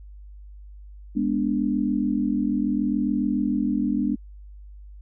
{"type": "chord", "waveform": "sine", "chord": "G# diminished", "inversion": "none", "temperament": "equal with one note detuned", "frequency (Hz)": [206.2, 246.9, 293.7], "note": ["G#3", "B3", "D4"], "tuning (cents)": [-12, 0, 0], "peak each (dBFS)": -25, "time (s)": [1.15, 4.16], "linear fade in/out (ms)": 20, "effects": ["added 50 Hz sine -40 dBFS peak until 5.01 s"]}